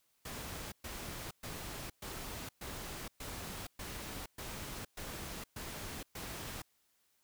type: noise bursts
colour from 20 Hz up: pink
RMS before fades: -44 dBFS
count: 11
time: 0.25-6.62 s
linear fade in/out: 5 ms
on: 470 ms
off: 120 ms
effects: white hiss -75 dBFS RMS until 7.23 s